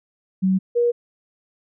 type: tone pair in turn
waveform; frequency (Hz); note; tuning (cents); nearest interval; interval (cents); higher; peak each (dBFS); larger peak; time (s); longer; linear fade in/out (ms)
sine; 188.8 / 477.7; F#3 / A#4; +35 / +42; octave + major third; 1607; second; -15; neither; 0.42-0.59 / 0.75-0.92; neither; 20
effects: none